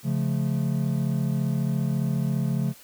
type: chord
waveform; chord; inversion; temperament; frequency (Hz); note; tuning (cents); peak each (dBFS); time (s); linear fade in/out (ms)
triangle; Db augmented; none; just; 138.59 / 173.24 / 216.5; Db3 / F3 / A3; 0 / -14 / -28; -23 / -26 / -27; 0.03-2.74; 50
effects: white hiss -50 dBFS RMS until 2.83 s